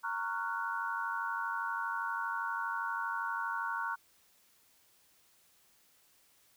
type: chord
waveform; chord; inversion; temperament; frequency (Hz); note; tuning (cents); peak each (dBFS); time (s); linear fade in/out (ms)
sine; Gb major seventh; first; just; 925 / 1110 / 1387.5 / 1480; Bb5 / Db6 / F6 / Gb6; -14 / +2 / -12 / 0; -38 / -39 / -40 / -38; 0.03-3.96; 20
effects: white hiss -67 dBFS RMS until 6.56 s